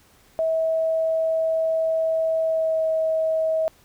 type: tone with pitch glide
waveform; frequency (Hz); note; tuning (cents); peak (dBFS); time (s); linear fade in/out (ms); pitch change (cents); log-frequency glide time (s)
sine; 646 to 640.1; E5 to D#5; -35 to +49; -19; 0.39-3.68; 0; -16; 2.43-2.84
effects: pink hiss -56 dBFS RMS until 3.84 s